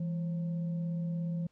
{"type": "tone with frequency modulation", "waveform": "sine", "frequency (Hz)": 167.5, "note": "E3", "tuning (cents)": 28, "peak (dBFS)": -31, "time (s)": [0, 1.47], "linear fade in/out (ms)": 5, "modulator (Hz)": 372, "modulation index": 0.25, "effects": ["pink hiss -73 dBFS RMS until 1.51 s", "low-pass 6000 Hz 12 dB/octave"]}